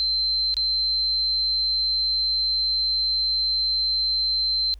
sine tone with dropouts, 4105 Hz, C8, 34 cents flat, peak -20 dBFS, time 0-4.74 s, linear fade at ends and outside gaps 0 ms, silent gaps 0.542-0.568 s, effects added 50 Hz sine -39 dBFS peak until 4.79 s + pink hiss -65 dBFS RMS until 4.79 s

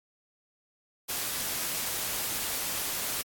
white noise, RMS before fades -32 dBFS, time 1.08-3.23 s, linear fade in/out 20 ms, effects AAC 64 kbps

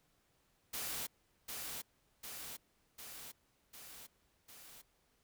white noise with echo, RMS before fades -41 dBFS, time 0.73-1.07 s, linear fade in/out 10 ms, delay 750 ms, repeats 5, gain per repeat -3 dB, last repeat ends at 4.82 s, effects pink hiss -75 dBFS RMS until 5.23 s

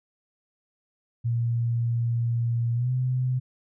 sine tone with pitch glide, 117.5 to 127.4 Hz, A#2 to C3, +14 to -46 cents, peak -22 dBFS, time 1.24-3.4 s, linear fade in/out 20 ms, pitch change +140 cents, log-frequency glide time 2.74-2.91 s, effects none

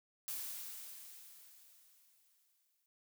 blue noise with exponential decay, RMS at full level -41 dBFS, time 0.28-2.86 s, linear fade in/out 0 ms, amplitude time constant 560 ms, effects none

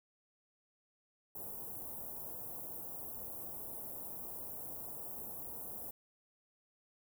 white band-stop noise, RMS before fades -45 dBFS, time 1.35-5.91 s, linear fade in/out 5 ms, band 860 to 12000 Hz, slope 24 dB/octave, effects none

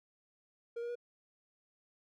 triangle tone with pitch steps, 468.5 / 474.8 / 481.1 Hz, A#4 / A#4 / B4, +9 / +32 / -45 cents, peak -35 dBFS, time 0.76-0.955 s, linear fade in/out 10 ms, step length 65 ms, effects none

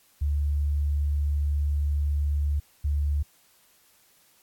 sine tone pair in turn, 72.7 / 72.7 Hz, D2 / D2, -17 / -17 cents, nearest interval unison, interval 0 cents, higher neither, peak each -22 dBFS, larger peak neither, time 0.21-2.6 / 2.84-3.23 s, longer first, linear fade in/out 10 ms, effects white hiss -61 dBFS RMS until 4.42 s + AAC 64 kbps

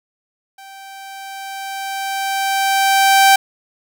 sawtooth tone with level ramp, 780 Hz, G5, 9 cents flat, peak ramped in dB -33 to -3 dBFS, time 0.58-3.36 s, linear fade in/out 5 ms, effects none

